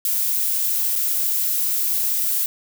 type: noise with dropouts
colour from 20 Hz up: violet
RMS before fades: -21 dBFS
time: 0.05-2.46 s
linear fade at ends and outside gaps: 1 ms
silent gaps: 0.956-0.96 s
effects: none